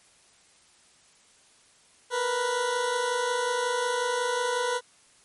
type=tone pair together; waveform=20% pulse; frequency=468.4 / 493.9 Hz; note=A#4 / B4; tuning=+8 / 0 cents; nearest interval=minor second; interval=92 cents; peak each=-27 / -21 dBFS; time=2.1-4.81 s; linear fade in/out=50 ms; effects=white hiss -59 dBFS RMS until 5.24 s + MP3 48 kbps